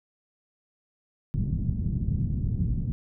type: low-pass noise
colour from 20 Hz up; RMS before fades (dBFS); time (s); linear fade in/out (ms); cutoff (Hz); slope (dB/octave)
white; -27; 1.34-2.92; 0; 170; 24
effects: none